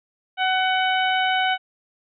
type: harmonic tone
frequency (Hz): 749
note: F#5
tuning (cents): +21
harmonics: 1 / 2 / 3 / 4 / 5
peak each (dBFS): -21 / -24 / -28 / -26 / -35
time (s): 0.37-1.58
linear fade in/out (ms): 50
effects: none